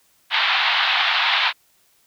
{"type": "band-pass noise", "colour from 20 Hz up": "white", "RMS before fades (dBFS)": -19, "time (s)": [0.3, 1.53], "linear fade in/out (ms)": 50, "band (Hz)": [740, 3900], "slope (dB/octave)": 48, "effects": ["white hiss -60 dBFS RMS until 2.06 s"]}